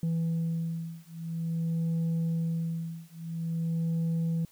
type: beating tone pair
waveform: sine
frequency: 164.81 / 165.3 Hz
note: E3 / E3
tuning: 0 / +5 cents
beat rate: 0.49 Hz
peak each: -29 / -29 dBFS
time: 0.03-4.45 s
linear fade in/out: 2 ms
effects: tanh soft clip ceiling -25 dBFS + white hiss -61 dBFS RMS until 4.51 s